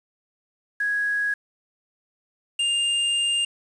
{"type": "tone pair in turn", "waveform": ["sine", "square"], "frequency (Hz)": [1661.2, 2806], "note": ["G#6", "F7"], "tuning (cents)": [0, 8], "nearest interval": "major sixth", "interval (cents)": 908, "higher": "second", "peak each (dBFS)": -21, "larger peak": "neither", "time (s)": [[0.8, 1.34], [2.59, 3.45]], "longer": "second", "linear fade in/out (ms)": 5, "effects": ["resampled to 24000 Hz", "8-bit"]}